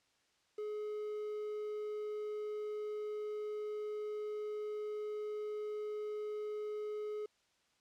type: tone with quantisation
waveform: triangle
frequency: 422.6 Hz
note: G#4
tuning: 30 cents sharp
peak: -36 dBFS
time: 0.58-7.26 s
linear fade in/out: 5 ms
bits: 10
effects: white hiss -74 dBFS RMS until 7.8 s + low-pass 6000 Hz 12 dB/octave